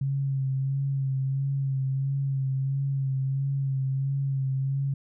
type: tone with vibrato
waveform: sine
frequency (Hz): 135.7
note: C#3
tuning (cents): -36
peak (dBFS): -24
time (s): 0.01-4.94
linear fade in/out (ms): 5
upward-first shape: sine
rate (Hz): 1.5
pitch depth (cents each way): 31
effects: none